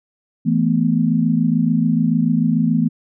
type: chord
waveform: sine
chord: E suspended fourth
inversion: none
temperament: equal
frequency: 164.81 / 220 / 246.9 Hz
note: E3 / A3 / B3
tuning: 0 / 0 / 0 cents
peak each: -18 dBFS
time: 0.45-2.89 s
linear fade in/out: 20 ms
effects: none